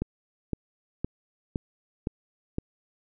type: click train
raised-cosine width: 3 ms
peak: -15 dBFS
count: 6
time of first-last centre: 0.02-2.584 s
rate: 1.95 Hz
effects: none